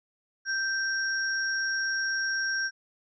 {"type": "tone pair together", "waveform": "sine", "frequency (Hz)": [1568, 5588], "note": ["G6", "F8"], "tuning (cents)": [0, 0], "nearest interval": "octave + minor seventh", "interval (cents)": 2200, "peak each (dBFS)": [-27, -33], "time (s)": [0.45, 2.71], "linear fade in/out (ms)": 50, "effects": []}